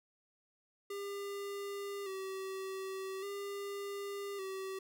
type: tone with vibrato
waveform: square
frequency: 392 Hz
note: G4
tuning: in tune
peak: -40 dBFS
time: 0.9-4.79 s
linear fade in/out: 5 ms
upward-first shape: square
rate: 0.43 Hz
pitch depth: 40 cents each way
effects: none